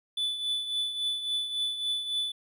triangle tone with tremolo, 3481 Hz, A7, 19 cents flat, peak -24 dBFS, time 0.17-2.32 s, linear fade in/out 5 ms, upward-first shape triangle, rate 3.6 Hz, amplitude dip 65%, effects none

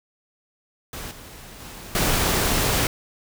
pink noise with level steps, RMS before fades -34 / -42 / -39 / -21 dBFS, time 0.93-2.87 s, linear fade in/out 2 ms, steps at 1.11 / 1.6 / 1.95 s, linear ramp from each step 2 ms, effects none

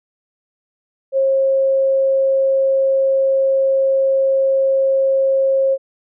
sine tone, 538 Hz, C5, 48 cents sharp, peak -12 dBFS, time 1.12-5.78 s, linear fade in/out 50 ms, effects none

